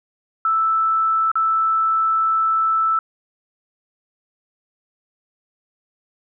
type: tone with dropouts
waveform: sine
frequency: 1318.5 Hz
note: E6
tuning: in tune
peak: -15 dBFS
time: 0.45-2.99 s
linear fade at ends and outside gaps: 2 ms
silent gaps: 1.316-1.355 s
effects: none